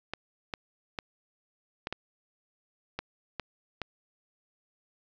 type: clicks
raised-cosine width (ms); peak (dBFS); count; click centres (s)
0.3; -17; 8; 0.136 / 0.538 / 0.988 / 1.871 / 1.926 / 2.99 / 3.397 / 3.817
effects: resampled to 16000 Hz + 9-bit